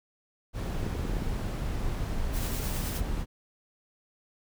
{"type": "noise", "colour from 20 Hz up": "brown", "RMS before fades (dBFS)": -31, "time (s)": [0.53, 3.26], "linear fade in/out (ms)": 50}
{"type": "clicks", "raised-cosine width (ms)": 3, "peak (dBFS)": -21, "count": 9, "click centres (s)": [0.83, 0.866, 0.953, 0.995, 1.052, 1.097, 1.136, 1.168, 1.222]}
{"type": "noise with tremolo", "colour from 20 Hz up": "white", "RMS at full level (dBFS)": -38, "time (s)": [2.32, 3.02], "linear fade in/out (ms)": 50, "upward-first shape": "sine", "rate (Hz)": 9.5, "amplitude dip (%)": 30}
{"effects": []}